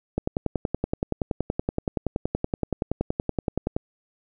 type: click train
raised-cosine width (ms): 2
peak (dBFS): -10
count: 39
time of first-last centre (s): 0.18-3.765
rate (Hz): 10.6
effects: none